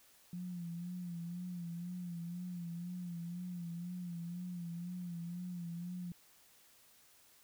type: tone with vibrato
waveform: sine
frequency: 174.61 Hz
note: F3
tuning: in tune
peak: -40 dBFS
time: 0.33-6.12 s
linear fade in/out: 2 ms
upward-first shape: sine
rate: 2 Hz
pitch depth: 58 cents each way
effects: white hiss -65 dBFS RMS until 7.43 s